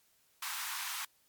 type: high-pass noise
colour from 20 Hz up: pink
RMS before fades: -39 dBFS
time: 0.42-1.05 s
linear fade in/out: 5 ms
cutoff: 900 Hz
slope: 48 dB/octave
effects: white hiss -70 dBFS RMS until 1.28 s + MP3 96 kbps